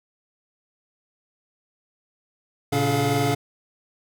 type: tone cluster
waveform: square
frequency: 114.7 / 137.2 / 285.2 / 428.9 / 704 Hz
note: A#2 / C#3 / C#4 / A4 / F5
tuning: -28 / -17 / +49 / -44 / +14 cents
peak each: -27 dBFS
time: 2.72-3.35 s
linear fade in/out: 10 ms
effects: none